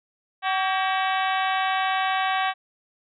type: harmonic tone with a mistuned harmonic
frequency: 379.6 Hz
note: F#4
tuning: 44 cents sharp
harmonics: 2 / 3 / 4 / 5 / 6 / 7 / 8 / 9 / 10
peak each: -24 / -28 / -30 / -32 / -34 / -35 / -36 / -37 / -38 dBFS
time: 0.42-2.54 s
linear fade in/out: 50 ms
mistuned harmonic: 4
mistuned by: +81 cents
effects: none